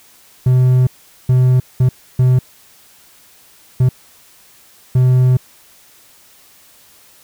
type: tone bursts at uneven times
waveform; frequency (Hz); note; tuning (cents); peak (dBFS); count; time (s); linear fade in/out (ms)
triangle; 127.3; C3; -47; -6; 6; 0.46-0.87 / 1.29-1.6 / 1.8-1.89 / 2.19-2.39 / 3.8-3.89 / 4.95-5.37; 5
effects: white hiss -47 dBFS RMS until 7.23 s